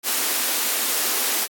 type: high-pass noise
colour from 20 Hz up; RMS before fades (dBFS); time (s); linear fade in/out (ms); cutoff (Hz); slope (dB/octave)
white; -22; 0.03-1.48; 50; 220; 96
effects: AAC 64 kbps